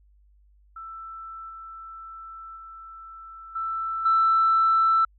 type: tone with level steps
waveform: sine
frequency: 1328 Hz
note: E6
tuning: 12 cents sharp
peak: -36 / -38 / -40 / -26 / -16 dBFS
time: 0.76-5.05 s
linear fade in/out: 5 ms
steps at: 1.49 / 2.56 / 3.55 / 4.05 s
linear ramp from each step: 10 ms
effects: tanh soft clip ceiling -12 dBFS + added 50 Hz sine -55 dBFS peak until 5.18 s